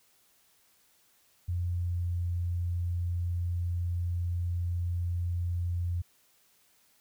sine tone with pitch glide, 88 to 87.24 Hz, F2 to F2, +14 to -1 cents, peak -28 dBFS, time 1.48-6.02 s, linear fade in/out 10 ms, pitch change -15 cents, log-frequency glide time 1.66-2.16 s, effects white hiss -66 dBFS RMS until 7 s

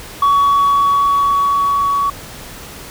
sine tone with level ramp, 1126 Hz, C#6, 27 cents sharp, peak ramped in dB -6 to -12 dBFS, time 0.22-2.1 s, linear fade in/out 5 ms, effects tanh soft clip ceiling -8 dBFS + pink hiss -33 dBFS RMS until 2.9 s

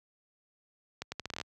accelerating click train, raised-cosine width 0.2 ms, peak -19 dBFS, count 10, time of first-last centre 1.02-1.413 s, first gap 100 ms, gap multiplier 0.77, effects high-pass 60 Hz 12 dB/octave

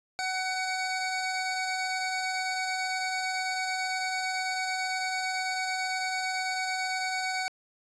25% pulse tone pair together, 749 / 2256 Hz, F#5 / C#7, +21 / +30 cents, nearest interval octave + perfect fifth, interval 1909 cents, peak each -27 / -29 dBFS, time 0.19-7.48 s, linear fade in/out 0 ms, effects resampled to 22050 Hz

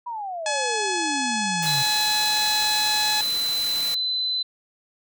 sine exponential sweep, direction down, 987.8 to 130.5 Hz, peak -28 dBFS, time 0.06-1.83 s, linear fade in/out 10 ms
harmonic tone, 850 Hz, G#5, 40 cents sharp, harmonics 1 / 2 / 3 / 4 / 5 / 6 / 7 / 8 / 9 / 10, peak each -27 / -30 / -32 / -33 / -34 / -35 / -35 / -36 / -37 / -37 dBFS, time 0.46-3.21 s, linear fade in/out 2 ms
white noise, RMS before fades -32 dBFS, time 1.62-3.95 s, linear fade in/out 10 ms
sine tone, 4028 Hz, B7, 33 cents sharp, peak -22 dBFS, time 1.66-4.43 s, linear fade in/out 10 ms
effects none

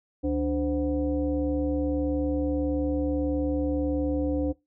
sine tone with frequency modulation, 293.7 Hz, D4, in tune, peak -23 dBFS, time 0.23-4.53 s, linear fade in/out 20 ms, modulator 223 Hz, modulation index 0.93, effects noise-tail reverb RT60 0.2 s tail -21 dB re dry

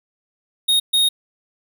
square tone bursts at uneven times, 3727 Hz, A#7, 1 cent flat, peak -14 dBFS, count 2, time 0.68-0.8 / 0.93-1.09 s, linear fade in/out 10 ms, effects none

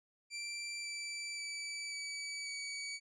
20% pulse tone with pitch steps, 2349 / 2329 / 2309 / 2289 / 2269 Hz, D7 / D7 / D7 / D7 / C#7, 0 / -15 / -30 / -45 / +40 cents, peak -35 dBFS, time 0.3-3 s, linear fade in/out 50 ms, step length 540 ms, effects resampled to 22050 Hz

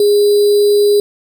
sine tone with sample-and-hold, 411.3 Hz, G#4, 17 cents flat, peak -7 dBFS, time 0-1 s, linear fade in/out 2 ms, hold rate 4410 Hz, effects none

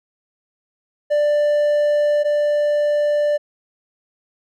triangle tone pair in turn, 590 / 590 Hz, D5 / D5, +8 / +8 cents, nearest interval unison, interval 0 cents, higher neither, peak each -12 / -13 dBFS, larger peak first, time 1.1-2.24 / 2.24-3.38 s, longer neither, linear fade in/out 20 ms, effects none

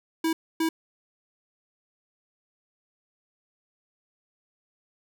square tone bursts at uneven times, 324.2 Hz, E4, 29 cents flat, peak -23 dBFS, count 2, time 0.24-0.33 / 0.6-0.69 s, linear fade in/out 5 ms, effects none

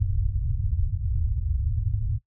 white low-pass noise, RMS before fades -25 dBFS, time 0-2.19 s, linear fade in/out 20 ms, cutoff 110 Hz, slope 48 dB/octave, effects noise-tail reverb RT60 0.1 s tail -19 dB re dry

